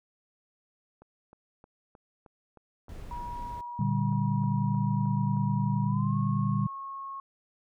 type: click train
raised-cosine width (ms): 1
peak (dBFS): -38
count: 15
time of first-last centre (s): 1.02-5.368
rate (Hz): 3.22
type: noise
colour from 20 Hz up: brown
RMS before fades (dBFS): -41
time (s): 2.89-3.61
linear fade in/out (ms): 2
type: tone with pitch glide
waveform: sine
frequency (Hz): 961 to 1091.2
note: B5 to C#6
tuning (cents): -48 to -28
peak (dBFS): -36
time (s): 3.11-7.2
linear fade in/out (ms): 2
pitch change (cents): +220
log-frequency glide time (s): 5.84-6.16
type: chord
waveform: sine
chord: G minor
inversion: first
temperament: equal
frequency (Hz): 116.54 / 146.83 / 196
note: Bb2 / D3 / G3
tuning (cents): 0 / 0 / 0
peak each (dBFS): -29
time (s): 3.79-6.67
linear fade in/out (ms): 5
effects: none